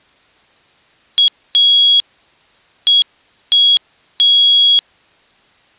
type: tone bursts at uneven times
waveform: sine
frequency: 3322 Hz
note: G#7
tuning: in tune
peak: -6 dBFS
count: 5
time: 1.18-1.28 / 1.55-2 / 2.87-3.02 / 3.52-3.77 / 4.2-4.79 s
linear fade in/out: 0 ms
effects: white hiss -51 dBFS RMS until 5.78 s + resampled to 8000 Hz